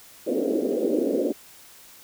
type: band-pass noise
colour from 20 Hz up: pink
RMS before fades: -24 dBFS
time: 0.26-1.33 s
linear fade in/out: 20 ms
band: 250 to 540 Hz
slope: 48 dB/octave
effects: white hiss -49 dBFS RMS until 2.03 s